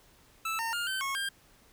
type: tone with pitch steps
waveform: 25% pulse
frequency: 1317 / 912 / 1412 / 1541 / 1094 / 1598 Hz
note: E6 / A#5 / F6 / G6 / C#6 / G6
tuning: -2 / -38 / +19 / -30 / -23 / +33 cents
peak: -27 dBFS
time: 0.45-1.29 s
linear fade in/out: 5 ms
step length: 140 ms
effects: pink hiss -61 dBFS RMS until 1.72 s

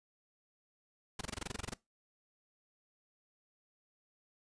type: noise bursts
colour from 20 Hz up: pink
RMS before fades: -39 dBFS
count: 13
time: 1.19-1.739 s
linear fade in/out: 5 ms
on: 21 ms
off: 23 ms
effects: noise-tail reverb RT60 0.2 s tail -21 dB re dry + resampled to 22050 Hz

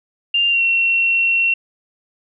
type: tone with pitch glide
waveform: sine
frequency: 2794 to 2724 Hz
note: F7 to F7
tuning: 0 to -44 cents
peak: -13 dBFS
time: 0.34-1.54 s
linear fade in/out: 5 ms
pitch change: -44 cents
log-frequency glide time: 0.49-0.62 s
effects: none

